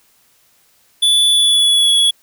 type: tone with pitch glide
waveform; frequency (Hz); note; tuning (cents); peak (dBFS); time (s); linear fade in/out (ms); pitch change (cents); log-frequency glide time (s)
square; 3461 to 3372; A7 to G#7; -29 to +26; -10; 1.02-2.11; 10; -45; 1.29-1.92
effects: white hiss -55 dBFS RMS until 2.22 s